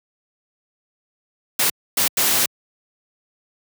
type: noise bursts at uneven times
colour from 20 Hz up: white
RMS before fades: -18 dBFS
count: 3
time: 1.59-1.7 / 1.97-2.08 / 2.17-2.46 s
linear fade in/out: 5 ms
effects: high-pass 100 Hz 12 dB/octave